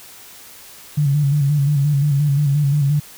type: tone with vibrato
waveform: sine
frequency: 143.5 Hz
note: D3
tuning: 40 cents flat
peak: -13 dBFS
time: 0.97-3 s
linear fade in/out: 10 ms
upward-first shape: square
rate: 5.7 Hz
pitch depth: 56 cents each way
effects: white hiss -41 dBFS RMS until 3.17 s